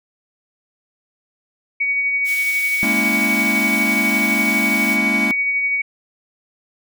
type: tone with tremolo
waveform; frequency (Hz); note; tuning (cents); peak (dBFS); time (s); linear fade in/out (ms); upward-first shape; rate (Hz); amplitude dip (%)
sine; 2250; C#7; +25; -15; 1.8-5.82; 10; sine; 12; 30
type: high-pass noise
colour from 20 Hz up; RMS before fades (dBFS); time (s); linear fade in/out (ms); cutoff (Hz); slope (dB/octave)
white; -31; 2.24-4.98; 50; 1700; 24
type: chord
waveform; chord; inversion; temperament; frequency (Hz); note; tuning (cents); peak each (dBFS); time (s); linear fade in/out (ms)
square; A# half-diminished seventh; third; equal; 207.7 / 233.1 / 277.2 / 329.6; G#3 / A#3 / C#4 / E4; 0 / 0 / 0 / 0; -24 / -25 / -26 / -29; 2.83-5.31; 0
effects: none